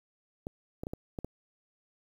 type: clicks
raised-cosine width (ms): 2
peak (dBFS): -23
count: 6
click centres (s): 0.469 / 0.835 / 0.869 / 0.935 / 1.188 / 1.246
effects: 9-bit